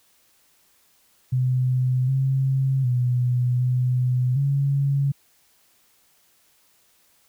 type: tone with pitch steps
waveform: sine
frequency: 127.5 / 133.8 / 123.9 / 125.8 / 139.5 Hz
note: C3 / C3 / B2 / B2 / C#3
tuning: -44 / +39 / +6 / +32 / +11 cents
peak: -18 dBFS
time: 1.32-5.12 s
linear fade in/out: 10 ms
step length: 760 ms
effects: white hiss -61 dBFS RMS until 7.28 s